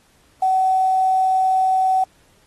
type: tone with quantisation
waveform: sine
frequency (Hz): 755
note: F#5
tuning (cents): +35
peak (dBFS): -14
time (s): 0.42-2.04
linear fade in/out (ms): 5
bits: 7
effects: pink hiss -57 dBFS RMS until 2.46 s + AAC 32 kbps